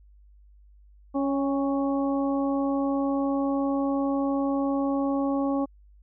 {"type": "harmonic tone with a mistuned harmonic", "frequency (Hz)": 277.2, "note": "C#4", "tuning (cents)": 0, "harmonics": [1, 2, 3, 4], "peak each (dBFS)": [-24, -30, -34, -36], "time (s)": [1.14, 5.66], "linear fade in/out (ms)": 20, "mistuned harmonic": 3, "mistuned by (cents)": -26, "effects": ["added 50 Hz sine -51 dBFS peak until 6.02 s"]}